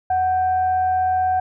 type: tone with frequency modulation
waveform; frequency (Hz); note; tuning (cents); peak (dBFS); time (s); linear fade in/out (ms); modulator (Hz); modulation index
sine; 743; F#5; +7; -16; 0.1-1.4; 5; 828; 0.25
effects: none